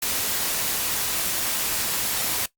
white noise, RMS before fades -25 dBFS, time 0.02-2.46 s, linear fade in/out 5 ms, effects noise-tail reverb RT60 0.1 s tail -18 dB re dry + Opus 48 kbps

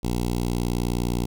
10% pulse tone with notch filter, 59.7 Hz, A#1, 42 cents sharp, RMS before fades -25 dBFS, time 0.03-1.26 s, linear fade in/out 10 ms, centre 1600 Hz, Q 0.69, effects none

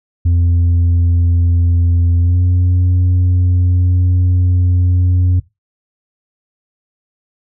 sine tone with pitch glide, 86 to 89.91 Hz, F2 to F#2, -26 to -49 cents, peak -6 dBFS, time 0.25-5.4 s, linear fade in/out 10 ms, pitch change +77 cents, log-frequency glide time 2.2-2.42 s, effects noise-tail reverb RT60 0.2 s tail -19 dB re dry + tanh soft clip ceiling -8 dBFS

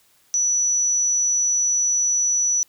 sine tone, 5920 Hz, F#8, in tune, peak -17 dBFS, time 0.34-2.63 s, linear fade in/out 0 ms, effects white hiss -59 dBFS RMS until 2.68 s

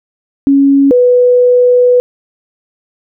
sine tone pair in turn, 277.2 / 493.9 Hz, C#4 / B4, 0 / 0 cents, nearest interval minor seventh, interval 1000 cents, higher second, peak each -4 dBFS, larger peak neither, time 0.47-0.91 / 0.91-2 s, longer second, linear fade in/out 0 ms, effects none

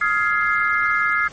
sine chord, F minor seventh, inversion third, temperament just, 1257.2 / 1396.9 / 1676.3 / 2095 Hz, Eb6 / F6 / Ab6 / C7, +18 / 0 / +16 / +2 cents, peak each -22 dBFS, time 0.01-1.28 s, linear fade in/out 5 ms, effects pink hiss -43 dBFS RMS until 1.32 s + MP3 32 kbps

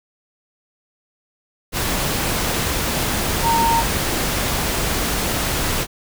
sine tone in noise, 921 Hz, A#5, 21 cents flat, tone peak -15 dBFS, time 3.42-3.84 s, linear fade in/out 50 ms, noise pink, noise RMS -21 dBFS, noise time 1.72-5.87 s, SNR +3 dB, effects none

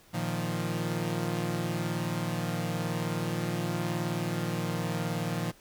sawtooth chord, Bb suspended fourth, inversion none, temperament equal, 116.54 / 155.56 / 174.61 Hz, Bb2 / Eb3 / F3, 0 / 0 / 0 cents, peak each -31 / -30 / -29 dBFS, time 0.13-5.52 s, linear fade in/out 20 ms, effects pink hiss -58 dBFS RMS until 5.6 s

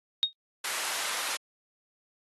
sine tone with exponential decay, 3729 Hz, A#7, in tune, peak -17 dBFS, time 0.23-0.33 s, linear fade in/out 0 ms, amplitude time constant 20 ms
pink high-pass noise, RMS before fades -33 dBFS, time 0.64-1.37 s, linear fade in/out 5 ms, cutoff 1000 Hz, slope 12 dB/octave
effects AAC 32 kbps

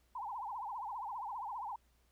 sine tone with vibrato, 908 Hz, A#5, 46 cents flat, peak -39 dBFS, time 0.15-1.76 s, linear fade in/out 5 ms, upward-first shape triangle, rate 15 Hz, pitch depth 260 cents each way, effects added 60 Hz sine -70 dBFS peak until 2.11 s + pink hiss -75 dBFS RMS until 2.11 s

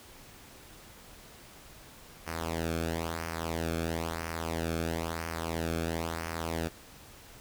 sawtooth tone with flanger, 82.41 Hz, E2, in tune, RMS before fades -34 dBFS, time 2.26-6.69 s, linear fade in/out 20 ms, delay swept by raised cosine 0.26 to 1.04 ms, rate 1 Hz, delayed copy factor -0.75, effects pink hiss -52 dBFS RMS until 7.4 s

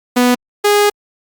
sawtooth tone pair in turn, 246.9 / 412.6 Hz, B3 / G#4, 0 / -11 cents, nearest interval major sixth, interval 889 cents, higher second, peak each -5 dBFS, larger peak neither, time 0.16-0.35 / 0.64-0.9 s, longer second, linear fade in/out 10 ms, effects Opus 48 kbps

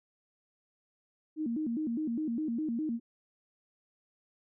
sine tone with vibrato, 268.6 Hz, C4, 46 cents sharp, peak -30 dBFS, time 1.36-3 s, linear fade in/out 50 ms, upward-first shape square, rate 4.9 Hz, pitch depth 250 cents each way, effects none

